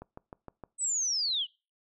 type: click train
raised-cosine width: 1 ms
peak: -29 dBFS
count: 5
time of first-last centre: 0.02-0.637 s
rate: 6.48 Hz
type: linear sweep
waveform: sine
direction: down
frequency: 8230 to 2834 Hz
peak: -27 dBFS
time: 0.78-1.47 s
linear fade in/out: 50 ms
effects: noise-tail reverb RT60 0.3 s tail -24 dB re dry